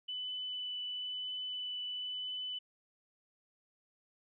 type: tone with vibrato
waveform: sine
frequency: 2993 Hz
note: F#7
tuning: 19 cents sharp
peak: -37 dBFS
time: 0.08-2.59 s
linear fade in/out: 10 ms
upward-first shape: triangle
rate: 1 Hz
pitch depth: 8 cents each way
effects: none